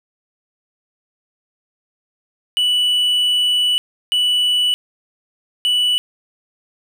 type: tone bursts at uneven times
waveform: triangle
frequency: 2960 Hz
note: F#7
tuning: in tune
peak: -12 dBFS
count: 3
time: 2.57-3.78 / 4.12-4.74 / 5.65-5.98 s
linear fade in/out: 0 ms
effects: 9-bit